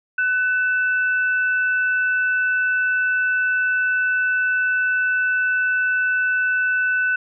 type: tone pair together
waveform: sine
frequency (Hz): 1500 / 2639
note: F#6 / E7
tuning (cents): +23 / +1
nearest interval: minor seventh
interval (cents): 978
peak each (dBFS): -17 / -29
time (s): 0.18-7.16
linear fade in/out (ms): 5
effects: none